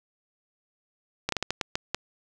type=slowing click train; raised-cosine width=0.2 ms; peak=-9 dBFS; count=8; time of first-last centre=1.29-1.946 s; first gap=33 ms; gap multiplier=1.34; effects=none